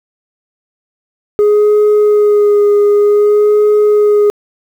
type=tone with vibrato; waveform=sine; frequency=415.5 Hz; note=G#4; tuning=1 cent sharp; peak=-3 dBFS; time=1.39-4.3 s; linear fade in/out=0 ms; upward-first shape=sine; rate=0.54 Hz; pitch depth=19 cents each way; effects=tanh soft clip ceiling -5 dBFS + 7-bit